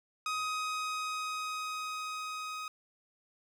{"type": "tone with level ramp", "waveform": "sawtooth", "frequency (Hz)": 1257, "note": "D#6", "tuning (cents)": 17, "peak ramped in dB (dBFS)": [-28, -34], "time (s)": [0.26, 2.68], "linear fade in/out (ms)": 2, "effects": ["low-pass 8000 Hz 12 dB/octave", "10-bit"]}